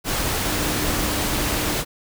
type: tone in noise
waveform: sine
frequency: 300.1 Hz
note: D4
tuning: 38 cents sharp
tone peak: -31 dBFS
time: 0.42-1.78 s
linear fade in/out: 50 ms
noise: pink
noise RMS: -23 dBFS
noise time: 0.04-1.85 s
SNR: -11 dB
effects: none